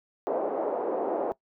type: band-pass noise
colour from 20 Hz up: white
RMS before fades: -29 dBFS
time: 0.27-1.32 s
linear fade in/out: 0 ms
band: 350 to 670 Hz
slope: 24 dB/octave
effects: noise-tail reverb RT60 0.1 s tail -20 dB re dry